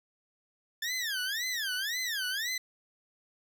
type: tone with vibrato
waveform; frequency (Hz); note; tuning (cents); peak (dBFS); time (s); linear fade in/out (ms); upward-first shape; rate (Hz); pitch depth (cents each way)
20% pulse; 1736; A6; -24; -26; 0.82-2.58; 5; sine; 1.9; 280
effects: none